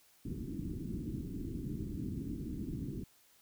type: low-pass noise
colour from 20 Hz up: white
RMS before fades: -40 dBFS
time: 0.25-3.04 s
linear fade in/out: 5 ms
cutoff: 330 Hz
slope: 48 dB/octave
effects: white hiss -66 dBFS RMS until 3.41 s